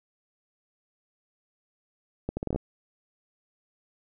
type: accelerating click train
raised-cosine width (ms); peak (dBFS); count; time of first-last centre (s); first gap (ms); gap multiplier
2; -16; 8; 2.29-2.56; 80; 0.74
effects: none